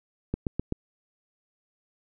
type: click train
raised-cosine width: 3 ms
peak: -14 dBFS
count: 4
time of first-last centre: 0.34-0.724 s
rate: 7.82 Hz
effects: none